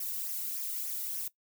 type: noise with flanger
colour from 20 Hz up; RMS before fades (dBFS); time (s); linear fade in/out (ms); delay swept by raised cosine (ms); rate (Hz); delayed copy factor
violet; -36; 0-1.28; 5; 0.24 to 1.24; 3.4; -0.65
effects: noise-tail reverb RT60 0.1 s tail -17 dB re dry